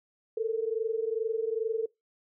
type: tone pair together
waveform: sine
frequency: 440 / 462.4 Hz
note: A4 / A#4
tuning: 0 / -14 cents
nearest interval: minor second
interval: 86 cents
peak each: -29 / -31 dBFS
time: 0.37-1.86 s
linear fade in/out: 5 ms
effects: noise-tail reverb RT60 0.2 s tail -23 dB re dry